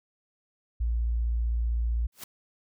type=tone; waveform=sine; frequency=57.8 Hz; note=A#1; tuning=14 cents flat; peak=-24 dBFS; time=0.8-2.07 s; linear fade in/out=10 ms
type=noise with exponential growth; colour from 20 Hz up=white; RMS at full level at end=-36 dBFS; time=2.12-2.24 s; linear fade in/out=5 ms; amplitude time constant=26 ms
effects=none